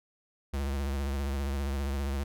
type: tone with vibrato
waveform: square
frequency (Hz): 69.3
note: C#2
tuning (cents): 0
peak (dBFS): -30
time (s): 0.53-2.24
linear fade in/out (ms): 10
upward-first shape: triangle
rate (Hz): 15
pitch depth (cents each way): 81
effects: none